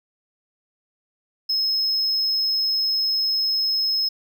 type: tone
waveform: triangle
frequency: 5170 Hz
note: E8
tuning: 34 cents flat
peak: -18 dBFS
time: 1.49-4.09 s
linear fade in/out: 10 ms
effects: none